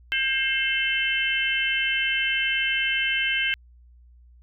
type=harmonic tone with a mistuned harmonic; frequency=532 Hz; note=C5; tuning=29 cents sharp; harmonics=3 / 4 / 5 / 6; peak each=-27 / -27 / -27 / -27 dBFS; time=0.12-3.54 s; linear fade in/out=0 ms; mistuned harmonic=6; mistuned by=-69 cents; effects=added 60 Hz sine -49 dBFS peak until 4.42 s